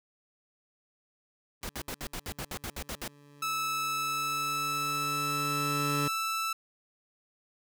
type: tone with exponential growth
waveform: 20% pulse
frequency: 144.2 Hz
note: D3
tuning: 31 cents flat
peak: -24 dBFS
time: 1.61-6.08 s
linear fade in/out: 5 ms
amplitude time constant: 970 ms
type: noise bursts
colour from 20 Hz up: pink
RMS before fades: -37 dBFS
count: 12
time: 1.63-3.077 s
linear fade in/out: 0 ms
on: 61 ms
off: 65 ms
type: tone with pitch glide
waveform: sawtooth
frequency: 1307 to 1320.7 Hz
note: E6 to E6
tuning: -15 to +3 cents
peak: -26 dBFS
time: 3.42-6.53 s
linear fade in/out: 5 ms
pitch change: +18 cents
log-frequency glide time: 3.64-6.14 s
effects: none